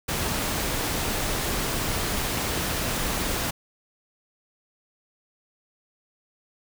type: noise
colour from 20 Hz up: pink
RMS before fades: -27 dBFS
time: 0.08-3.51 s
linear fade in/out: 10 ms
effects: none